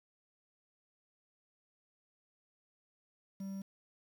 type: tone with quantisation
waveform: triangle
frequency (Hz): 194.6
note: G3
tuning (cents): -12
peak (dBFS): -37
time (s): 3.4-3.62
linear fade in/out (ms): 5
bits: 10
effects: none